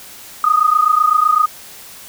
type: tone pair together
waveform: sine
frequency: 1225.1 / 1253 Hz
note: D#6 / D#6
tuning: -27 / +12 cents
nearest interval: unison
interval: 39 cents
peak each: -13 dBFS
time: 0.44-1.46 s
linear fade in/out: 2 ms
effects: white hiss -37 dBFS RMS until 2.08 s